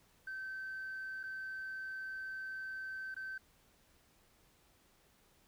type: tone with dropouts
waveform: sine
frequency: 1544 Hz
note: G6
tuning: 27 cents flat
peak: -39 dBFS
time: 0.27-3.38 s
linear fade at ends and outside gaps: 5 ms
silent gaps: 1.232-1.236 / 3.144-3.164 s
effects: tanh soft clip ceiling -38 dBFS + pink hiss -69 dBFS RMS until 5.47 s